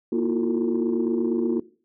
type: tone cluster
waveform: sine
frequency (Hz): 235.7 / 315.8 / 331.6 / 359.9 / 449.5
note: A#3 / D#4 / E4 / F#4 / A4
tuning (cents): +19 / +26 / +10 / -48 / +37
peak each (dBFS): -24 / -31 / -26 / -24 / -31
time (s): 0.12-1.6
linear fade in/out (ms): 5
effects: noise-tail reverb RT60 0.4 s tail -19 dB re dry + tanh soft clip ceiling -14 dBFS